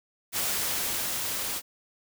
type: noise with level ramp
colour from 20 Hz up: white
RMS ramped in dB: -28 to -32 dBFS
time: 0.32-1.62 s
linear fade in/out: 50 ms
effects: none